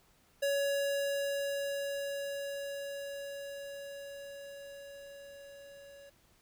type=tone with level ramp; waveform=square; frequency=561 Hz; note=C#5; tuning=21 cents sharp; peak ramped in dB=-29 to -52 dBFS; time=0.42-6.1 s; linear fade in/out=10 ms; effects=pink hiss -67 dBFS RMS until 6.41 s